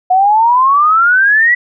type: exponential sweep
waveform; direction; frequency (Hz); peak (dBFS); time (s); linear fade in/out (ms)
sine; up; 725 to 1975.5; -6; 0.1-1.55; 10
effects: none